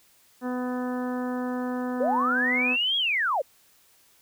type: harmonic tone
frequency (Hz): 250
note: B3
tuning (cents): +21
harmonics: 1 / 2 / 3 / 4 / 5 / 6 / 7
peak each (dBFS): -28 / -34 / -38 / -40 / -42 / -44 / -45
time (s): 0.41-2.77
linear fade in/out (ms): 50
type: linear two-way sweep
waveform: sine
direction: up then down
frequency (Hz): 466.2 to 3337 to 466.2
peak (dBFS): -22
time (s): 2-3.42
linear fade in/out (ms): 10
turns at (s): 2.97
effects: white hiss -60 dBFS RMS until 4.21 s